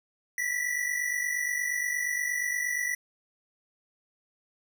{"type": "tone pair together", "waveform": "square", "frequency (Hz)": [1927, 1975.5], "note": ["B6", "B6"], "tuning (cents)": [-43, 0], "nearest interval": "unison", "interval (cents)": 43, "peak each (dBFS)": [-33, -30], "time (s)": [0.38, 2.95], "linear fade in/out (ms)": 2, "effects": []}